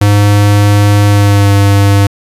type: tone with pitch glide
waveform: square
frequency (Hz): 102.5 to 100.16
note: G#2 to G2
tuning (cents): -22 to +38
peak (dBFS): -5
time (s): 0.01-2.07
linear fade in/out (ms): 5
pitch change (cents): -40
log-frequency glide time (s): 1.05-1.52
effects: resampled to 32000 Hz